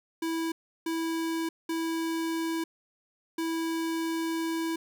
square tone bursts at uneven times, 327.8 Hz, E4, 10 cents flat, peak -29 dBFS, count 4, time 0.22-0.52 / 0.86-1.49 / 1.69-2.64 / 3.38-4.76 s, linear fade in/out 5 ms, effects none

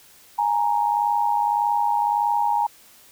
sine tone pair together, 830.6 / 932.3 Hz, G#5 / A#5, 0 / 0 cents, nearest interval major second, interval 200 cents, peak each -21 dBFS, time 0.38-2.67 s, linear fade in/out 10 ms, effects white hiss -51 dBFS RMS until 3.11 s

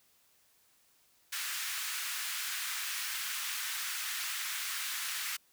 pink high-pass noise, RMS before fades -37 dBFS, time 1.32-5.37 s, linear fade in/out 10 ms, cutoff 1400 Hz, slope 24 dB/octave, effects white hiss -68 dBFS RMS until 5.52 s

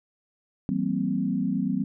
sine chord, C dominant seventh, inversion first, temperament equal with one note detuned, 164.81 / 192.52 / 233.1 / 261.6 Hz, E3 / G3 / Bb3 / C4, 0 / -31 / 0 / 0 cents, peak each -32 / -27 / -30 / -28 dBFS, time 0.69-1.84 s, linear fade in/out 0 ms, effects none

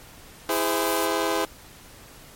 20% pulse chord, E augmented, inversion none, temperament just, 329.6 / 412 / 515 Hz, E4 / G#4 / B#4, 0 / -14 / -28 cents, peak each -22 dBFS, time 0.49-1.45 s, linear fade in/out 2 ms
blue noise, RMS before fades -32 dBFS, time 0.5-1.07 s, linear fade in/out 20 ms
effects pink hiss -47 dBFS RMS until 2.35 s + MP3 64 kbps

